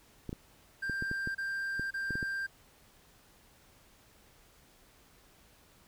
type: clicks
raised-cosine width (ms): 3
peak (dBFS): -25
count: 10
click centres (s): 0.293 / 0.329 / 0.897 / 1.024 / 1.114 / 1.274 / 1.796 / 2.107 / 2.155 / 2.228
type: tone bursts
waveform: triangle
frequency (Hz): 1584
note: G6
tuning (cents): +18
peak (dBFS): -31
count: 3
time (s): 0.82-2.468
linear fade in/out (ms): 10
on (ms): 530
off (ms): 29
effects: pink hiss -62 dBFS RMS until 5.87 s